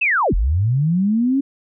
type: linear two-way sweep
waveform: sine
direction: down then up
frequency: 2724 to 37.58 to 280.9 Hz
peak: -14 dBFS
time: 0.01-1.41 s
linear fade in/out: 10 ms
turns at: 0.34 s
effects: none